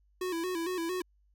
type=tone with vibrato; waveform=square; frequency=349.2 Hz; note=F4; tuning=in tune; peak=-32 dBFS; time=0.21-1.02 s; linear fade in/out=5 ms; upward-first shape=square; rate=4.4 Hz; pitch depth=87 cents each way; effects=added 50 Hz sine -64 dBFS peak until 1.34 s